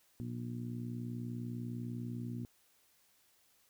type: harmonic tone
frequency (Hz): 60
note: B1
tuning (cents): -49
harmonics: 2 / 3 / 4 / 5 / 6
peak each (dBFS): -41 / -49 / -42 / -52 / -55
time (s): 0.2-2.45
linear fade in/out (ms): 0
effects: white hiss -70 dBFS RMS until 3.69 s